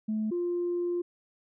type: tone pair in turn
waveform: sine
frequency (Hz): 216.4 / 350.1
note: A3 / F4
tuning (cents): -29 / +4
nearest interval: minor sixth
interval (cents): 833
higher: second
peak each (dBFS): -26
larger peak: neither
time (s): 0.08-0.31 / 0.31-1.02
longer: second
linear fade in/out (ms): 10
effects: tanh soft clip ceiling -23 dBFS